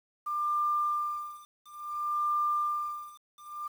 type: tone with tremolo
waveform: sine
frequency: 1194 Hz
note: D6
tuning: 28 cents sharp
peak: -25 dBFS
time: 0.26-3.68 s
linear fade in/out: 10 ms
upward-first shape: sine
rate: 0.58 Hz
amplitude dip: 100%
effects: 9-bit